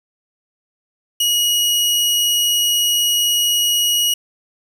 sawtooth tone, 2901 Hz, F#7, 35 cents flat, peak -11 dBFS, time 1.2-4.14 s, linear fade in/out 5 ms, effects none

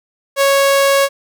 sawtooth tone, 553 Hz, C#5, 4 cents flat, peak -6 dBFS, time 0.36-1.09 s, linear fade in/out 50 ms, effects none

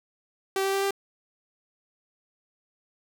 sawtooth tone with pitch steps, 386.8 / 389.5 / 392.2 / 394.9 Hz, G4 / G4 / G4 / G4, -23 / -11 / +1 / +13 cents, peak -20 dBFS, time 0.56-0.908 s, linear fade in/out 2 ms, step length 87 ms, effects none

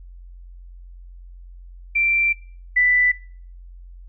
sine tone pair in turn, 2353 / 1984.1 Hz, D7 / B6, +3 / +7 cents, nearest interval minor third, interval 296 cents, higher first, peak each -16 / -13 dBFS, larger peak second, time 1.95-2.33 / 2.76-3.12 s, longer first, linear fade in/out 10 ms, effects noise-tail reverb RT60 0.5 s tail -23 dB re dry + added 44 Hz sine -38 dBFS peak until 4.08 s

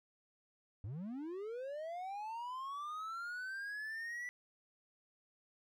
triangle linear sweep, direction up, 90 to 1975.5 Hz, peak -39 dBFS, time 0.84-4.29 s, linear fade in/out 0 ms, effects none

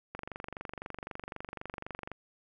click train, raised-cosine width 0.5 ms, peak -24 dBFS, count 48, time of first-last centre 0.15-2.117 s, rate 23.9 Hz, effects none

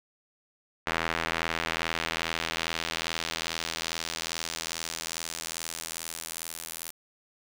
square tone with band-pass filter sweep, 41.2 Hz, E1, in tune, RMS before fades -34 dBFS, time 0.86-6.91 s, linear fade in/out 10 ms, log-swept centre 1800 to 12000 Hz, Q 1, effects none

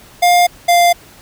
square tone pair in turn, 706 / 696.7 Hz, F5 / F5, +19 / -4 cents, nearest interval unison, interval 23 cents, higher first, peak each -8 dBFS, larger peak neither, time 0.22-0.47 / 0.68-0.93 s, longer neither, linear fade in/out 10 ms, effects pink hiss -42 dBFS RMS until 1.21 s

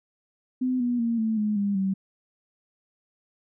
sine tone with pitch steps, 254.7 / 243.1 / 231.9 / 221.3 / 211.2 / 201.6 / 192.36 Hz, C4 / B3 / A#3 / A3 / G#3 / G3 / G3, -46 / -27 / -9 / +10 / +29 / +49 / -32 cents, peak -22 dBFS, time 0.61-1.94 s, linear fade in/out 10 ms, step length 190 ms, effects none

